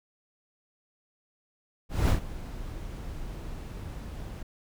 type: noise with ADSR envelope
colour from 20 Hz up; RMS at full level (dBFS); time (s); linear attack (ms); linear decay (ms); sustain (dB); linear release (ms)
brown; -20; 1.89-4.43; 200; 110; -18; 7
effects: none